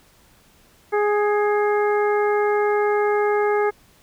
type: harmonic tone with a mistuned harmonic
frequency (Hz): 415.3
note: G#4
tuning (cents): 0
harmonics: 1 / 2 / 3 / 4 / 5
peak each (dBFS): -18 / -24 / -28 / -30 / -32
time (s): 0.92-3.71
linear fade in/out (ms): 20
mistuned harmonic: 5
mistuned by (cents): +34
effects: pink hiss -55 dBFS RMS until 4.02 s